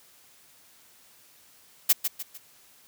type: noise with echo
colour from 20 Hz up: blue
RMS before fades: -18 dBFS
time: 1.89-1.93 s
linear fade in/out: 10 ms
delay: 150 ms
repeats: 3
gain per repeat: -8 dB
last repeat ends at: 2.38 s
effects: white hiss -57 dBFS RMS until 2.87 s + high-pass 60 Hz 12 dB/octave